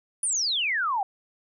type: exponential sweep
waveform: sine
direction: down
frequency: 9956 to 749 Hz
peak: -23 dBFS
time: 0.23-1.03 s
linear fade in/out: 2 ms
effects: none